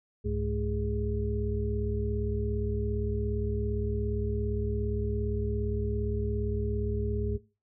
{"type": "tone cluster", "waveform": "sine", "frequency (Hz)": [66.9, 104.3, 214.3, 413.3], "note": ["C2", "G#2", "A3", "G#4"], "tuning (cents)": [39, 8, -45, -8], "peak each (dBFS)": [-32, -33, -36, -34], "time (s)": [0.24, 7.38], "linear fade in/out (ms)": 20, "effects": ["noise-tail reverb RT60 0.3 s tail -18 dB re dry"]}